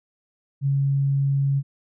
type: tone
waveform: sine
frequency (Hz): 138.59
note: C#3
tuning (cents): 0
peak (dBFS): -18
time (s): 0.61-1.63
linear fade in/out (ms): 50
effects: none